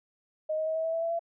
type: tone with pitch steps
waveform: sine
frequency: 622.3 / 629.5 / 636.8 / 644.2 / 651.7 / 659.3 / 667 / 674.7 Hz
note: D#5 / D#5 / D#5 / E5 / E5 / E5 / E5 / E5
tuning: 0 / +20 / +40 / -40 / -20 / 0 / +20 / +40 cents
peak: -27 dBFS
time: 0.49-1.194 s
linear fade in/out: 10 ms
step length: 88 ms
effects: none